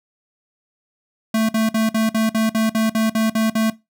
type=tone bursts; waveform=square; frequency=221.3 Hz; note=A3; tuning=10 cents sharp; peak=-16 dBFS; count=12; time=1.34-3.701 s; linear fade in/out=5 ms; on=150 ms; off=51 ms; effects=noise-tail reverb RT60 0.2 s tail -18 dB re dry